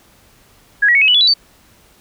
sine tone with pitch steps, 1661.2 / 1919.3 / 2217 / 2562 / 2960 / 3420 / 3951 / 4565 Hz, G#6 / B6 / C#7 / E7 / F#7 / A7 / B7 / D8, 0 / -50 / 0 / -50 / 0 / -50 / 0 / -50 cents, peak -8 dBFS, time 0.82-1.34 s, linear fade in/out 10 ms, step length 65 ms, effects pink hiss -50 dBFS RMS until 2 s

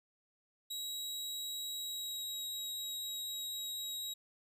sawtooth tone with pitch glide, 3850 to 3826 Hz, B7 to A#7, -45 to +44 cents, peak -36 dBFS, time 0.7-4.14 s, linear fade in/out 10 ms, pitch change -11 cents, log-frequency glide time 1.75-2.26 s, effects none

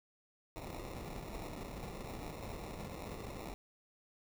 pink noise with sample-and-hold, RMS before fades -45 dBFS, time 0.56-3.54 s, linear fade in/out 0 ms, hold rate 1575 Hz, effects none

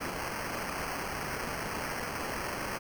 white noise with sample-and-hold, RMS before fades -36 dBFS, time 0-2.79 s, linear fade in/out 20 ms, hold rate 3675 Hz, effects none

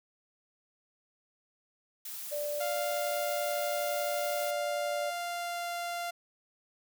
blue noise, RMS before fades -41 dBFS, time 2.05-4.51 s, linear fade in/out 5 ms
sine tone, 587.3 Hz, D5, in tune, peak -32 dBFS, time 2.31-5.11 s, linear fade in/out 20 ms
sawtooth tone with pitch glide, 699 to 694.2 Hz, F5 to F5, +1 to -11 cents, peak -30 dBFS, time 2.6-6.11 s, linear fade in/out 10 ms, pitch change -12 cents, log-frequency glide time 4.81-5.7 s
effects none

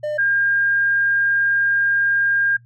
triangle / sine tone pair in turn, 601 / 1609.6 Hz, D5 / G6, +40 / +45 cents, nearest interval octave + perfect fourth, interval 1705 cents, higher second, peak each -19 / -15 dBFS, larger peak second, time 0.03-0.18 / 0.18-2.57 s, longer second, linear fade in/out 10 ms, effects noise-tail reverb RT60 0.1 s tail -20 dB re dry + added 119 Hz sine -46 dBFS peak until 2.65 s

